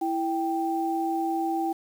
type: tone pair together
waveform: sine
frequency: 330.4 / 784 Hz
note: E4 / G5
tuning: +4 / 0 cents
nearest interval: octave + minor third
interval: 1496 cents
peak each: -27 dBFS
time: 0.01-1.73 s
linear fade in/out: 10 ms
effects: 8-bit